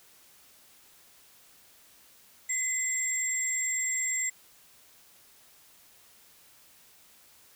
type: tone pair together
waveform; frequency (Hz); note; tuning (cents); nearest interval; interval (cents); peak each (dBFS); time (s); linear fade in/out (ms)
sine; 2037 / 7506; C7 / A#8; -47 / +11; octave + major seventh; 2258; -31 / -27; 2.49-4.3; 10
effects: tanh soft clip ceiling -23 dBFS + white hiss -58 dBFS RMS until 7.55 s